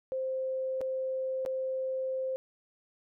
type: tone with dropouts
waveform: sine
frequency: 523.3 Hz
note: C5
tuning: in tune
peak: -30 dBFS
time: 0.12-2.36 s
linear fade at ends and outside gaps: 0 ms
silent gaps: 0.808-0.814 / 1.451-1.461 s
effects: none

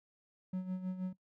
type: tone with tremolo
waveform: triangle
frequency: 185 Hz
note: F#3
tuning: in tune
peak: -31 dBFS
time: 0.53-1.13 s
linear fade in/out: 5 ms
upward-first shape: sine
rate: 6.3 Hz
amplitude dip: 65%
effects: noise-tail reverb RT60 0.1 s tail -18 dB re dry

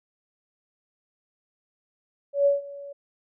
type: tone with ADSR envelope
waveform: sine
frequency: 565 Hz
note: C#5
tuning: 33 cents sharp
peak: -15 dBFS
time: 2.33-2.93 s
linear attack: 130 ms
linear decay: 150 ms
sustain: -21 dB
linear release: 10 ms
effects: none

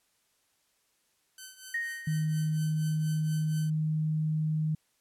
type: tone with tremolo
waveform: 5% pulse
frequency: 1528 Hz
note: G6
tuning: 45 cents flat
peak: -30 dBFS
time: 1.38-3.7 s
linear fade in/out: 2 ms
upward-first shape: triangle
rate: 4.2 Hz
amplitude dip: 80%
type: tone with exponential decay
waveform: sine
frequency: 1864.7 Hz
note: A#6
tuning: in tune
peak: -27 dBFS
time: 1.74-2.57 s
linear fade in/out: 5 ms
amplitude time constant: 180 ms
type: tone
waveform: sine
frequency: 155.56 Hz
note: D#3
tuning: in tune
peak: -26 dBFS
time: 2.07-4.75 s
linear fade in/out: 5 ms
effects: white hiss -72 dBFS RMS until 5 s + low-pass 12000 Hz 12 dB/octave

